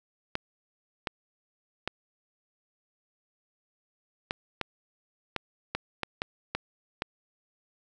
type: clicks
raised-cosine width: 0.3 ms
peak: -13 dBFS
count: 11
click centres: 0.354 / 1.072 / 1.876 / 4.309 / 4.613 / 5.363 / 5.75 / 6.033 / 6.219 / 6.55 / 7.021 s
effects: none